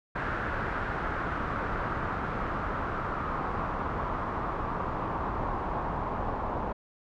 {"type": "noise with low-pass filter sweep", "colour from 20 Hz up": "pink", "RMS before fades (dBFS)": -32, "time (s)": [0.15, 6.73], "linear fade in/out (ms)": 10, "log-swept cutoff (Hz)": [1500, 970], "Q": 2.8, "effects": []}